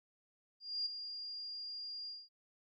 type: tone with ADSR envelope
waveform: sine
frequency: 4811 Hz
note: D8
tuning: 41 cents sharp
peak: -33 dBFS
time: 0.6-2.29 s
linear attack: 260 ms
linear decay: 10 ms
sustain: -9 dB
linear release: 210 ms
effects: Opus 48 kbps